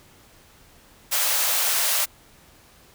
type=high-pass noise; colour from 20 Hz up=white; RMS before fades=-22 dBFS; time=1.11-2.06 s; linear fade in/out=20 ms; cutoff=520 Hz; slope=48 dB/octave; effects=pink hiss -53 dBFS RMS until 2.94 s